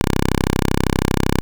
5% pulse tone, 32.7 Hz, C1, in tune, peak -4 dBFS, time 0.01-1.41 s, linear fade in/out 0 ms, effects none

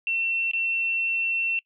sine tone with dropouts, 2703 Hz, E7, 43 cents sharp, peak -23 dBFS, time 0.07-1.59 s, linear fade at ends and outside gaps 1 ms, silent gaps 0.513-0.534 s, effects noise-tail reverb RT60 0.1 s tail -23 dB re dry

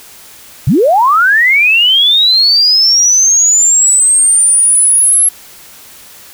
sine linear sweep, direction up, 100 to 11175 Hz, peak -5 dBFS, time 0.67-5.29 s, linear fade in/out 5 ms, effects white hiss -36 dBFS RMS until 6.33 s

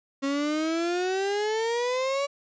35% pulse exponential sweep, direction up, 272 to 570 Hz, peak -23 dBFS, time 0.22-2.27 s, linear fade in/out 20 ms, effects resampled to 16000 Hz

